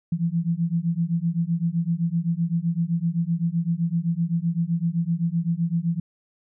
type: beating tone pair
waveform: sine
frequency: 164.6 / 172.4 Hz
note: E3 / F3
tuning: -2 / -22 cents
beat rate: 7.8 Hz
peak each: -24 dBFS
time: 0.12-6 s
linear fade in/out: 5 ms
effects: none